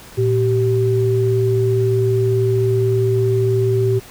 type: tone pair together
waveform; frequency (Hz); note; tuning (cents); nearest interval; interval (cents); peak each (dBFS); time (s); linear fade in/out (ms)
sine; 114.76 / 386; A#2 / G4; -27 / -27; octave + major sixth; 2100; -16; 0.17-4; 20
effects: pink hiss -40 dBFS RMS until 4.1 s